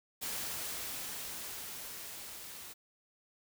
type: noise with level ramp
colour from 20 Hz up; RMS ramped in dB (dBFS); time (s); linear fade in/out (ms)
white; -38 to -48; 0.21-2.74; 20
effects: none